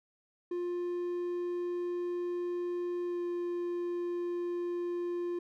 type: tone with pitch glide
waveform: triangle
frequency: 352.1 to 349.7 Hz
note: F4 to F4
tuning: +14 to +2 cents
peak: -30 dBFS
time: 0.51-5.39 s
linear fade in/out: 5 ms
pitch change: -12 cents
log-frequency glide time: 3.06-3.2 s
effects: none